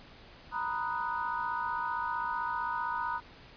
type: chord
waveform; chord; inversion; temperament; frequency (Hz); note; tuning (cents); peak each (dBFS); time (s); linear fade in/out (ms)
sine; B major seventh; third; equal; 932.3 / 987.8 / 1244.5 / 1480; A#5 / B5 / D#6 / F#6; 0 / 0 / 0 / 0; -35 / -36 / -37 / -38; 0.51-3.21; 50
effects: pink hiss -53 dBFS RMS until 3.56 s + resampled to 11025 Hz